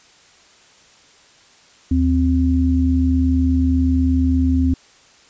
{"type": "tone pair together", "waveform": "sine", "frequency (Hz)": [77.63, 261.1], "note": ["D#2", "C4"], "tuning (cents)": [-3, -3], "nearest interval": "octave + major sixth", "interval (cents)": 2100, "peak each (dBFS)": -16, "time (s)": [1.91, 4.74], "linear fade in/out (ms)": 5, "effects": ["white hiss -50 dBFS RMS until 5.29 s", "resampled to 16000 Hz"]}